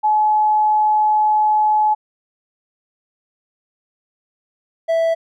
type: tone pair in turn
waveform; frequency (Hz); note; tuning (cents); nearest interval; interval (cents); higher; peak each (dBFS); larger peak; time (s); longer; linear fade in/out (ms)
sine / triangle; 853 / 658.5; G#5 / E5; +46 / -2; major third; 448; first; -12; neither; 0.03-1.95 / 4.88-5.15; first; 20
effects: none